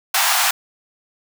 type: high-pass noise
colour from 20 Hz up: pink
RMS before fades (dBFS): -17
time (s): 0.14-0.51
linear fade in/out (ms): 5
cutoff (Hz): 680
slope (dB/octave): 96
effects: none